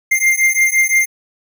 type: beating tone pair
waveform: square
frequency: 2100 / 2105.8 Hz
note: C7 / C7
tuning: +6 / +11 cents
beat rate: 5.8 Hz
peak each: -15 dBFS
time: 0.11-1.06 s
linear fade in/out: 10 ms
effects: none